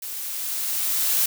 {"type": "noise with level ramp", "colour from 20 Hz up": "blue", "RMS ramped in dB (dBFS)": [-33, -20], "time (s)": [0.02, 1.26], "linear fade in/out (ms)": 5, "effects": []}